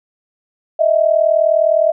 sine tone pair together, 622.3 / 662.1 Hz, D#5 / E5, 0 / +7 cents, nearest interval minor second, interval 107 cents, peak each -13 dBFS, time 0.79-1.92 s, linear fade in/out 10 ms, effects none

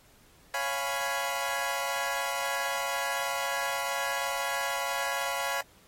20% pulse chord, C# dominant seventh, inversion none, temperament equal, 554.4 / 698.5 / 830.6 / 987.8 Hz, C#5 / E#5 / G#5 / B5, 0 / 0 / 0 / 0 cents, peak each -30 dBFS, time 0.54-5.61 s, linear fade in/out 2 ms, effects pink hiss -60 dBFS RMS until 5.87 s + AAC 48 kbps

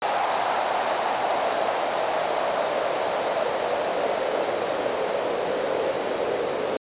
white noise with band-pass filter sweep, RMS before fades -25 dBFS, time 0.02-6.77 s, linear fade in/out 2 ms, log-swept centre 750 to 470 Hz, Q 3.2, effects resampled to 8000 Hz

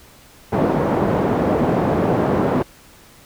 pink band-pass noise, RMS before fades -18 dBFS, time 0.52-2.63 s, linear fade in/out 10 ms, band 160 to 740 Hz, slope 12 dB/octave, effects pink hiss -47 dBFS RMS until 3.25 s

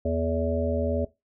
harmonic tone with a mistuned harmonic, 81.6 Hz, E2, 17 cents flat, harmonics 1 / 3 / 5 / 7 / 8, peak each -28 / -30 / -31 / -28 / -34 dBFS, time 0.05-1.05 s, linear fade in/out 5 ms, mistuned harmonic 5, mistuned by +50 cents, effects noise-tail reverb RT60 0.2 s tail -18 dB re dry

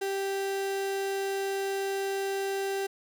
35% pulse tone, 391.5 Hz, G4, 2 cents flat, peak -27 dBFS, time 0.01-2.87 s, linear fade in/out 10 ms, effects none

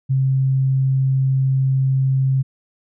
sine tone, 133.3 Hz, C3, 33 cents sharp, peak -14 dBFS, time 0.09-2.43 s, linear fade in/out 20 ms, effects none

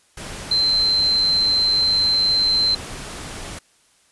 sine tone in noise, 4102 Hz, C8, 35 cents flat, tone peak -15 dBFS, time 0.51-2.75 s, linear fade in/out 5 ms, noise pink, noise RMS -33 dBFS, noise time 0.17-3.59 s, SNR +15 dB, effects white hiss -58 dBFS RMS until 4.11 s + resampled to 24000 Hz

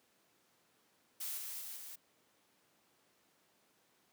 blue noise with level steps, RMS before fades -41 / -44 / -46 / -49 dBFS, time 1.2-1.96 s, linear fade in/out 10 ms, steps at 1.37 / 1.6 / 1.76 s, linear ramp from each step 10 ms, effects pink hiss -72 dBFS RMS until 4.12 s + high-pass 200 Hz 12 dB/octave

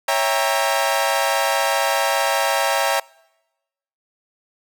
sawtooth chord, C# diminished seventh, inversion none, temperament equal with one note detuned, 554.4 / 659.3 / 797.2 / 932.3 Hz, C#5 / E5 / G5 / Bb5, 0 / 0 / +29 / 0 cents, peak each -19 dBFS, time 0.08-3 s, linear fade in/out 5 ms, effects noise-tail reverb RT60 1.0 s tail -25 dB re dry

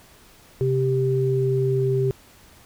sine tone pair together, 131.42 / 392 Hz, C3 / G4, +8 / 0 cents, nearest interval octave + perfect fifth, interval 1892 cents, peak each -21 dBFS, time 0.61-2.11 s, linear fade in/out 0 ms, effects pink hiss -51 dBFS RMS until 2.65 s

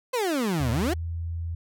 30% pulse exponential two-way sweep, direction down then up, 530 to 110 to 393.1 Hz, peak -21 dBFS, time 0.13-0.94 s, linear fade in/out 10 ms, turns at 0.71 s
sine tone with pitch glide, 78.1 to 83.71 Hz, D#2 to E2, +7 to +27 cents, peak -28 dBFS, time 0.6-1.55 s, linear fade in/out 5 ms, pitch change +120 cents, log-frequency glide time 0.9-1.03 s
effects none

